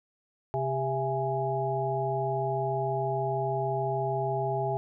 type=harmonic tone with a mistuned harmonic; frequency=133.1 Hz; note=C3; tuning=30 cents sharp; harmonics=1 / 3 / 5 / 6; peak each=-32 / -32 / -32 / -32 dBFS; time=0.54-4.77 s; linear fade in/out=0 ms; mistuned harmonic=6; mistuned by=+71 cents; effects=none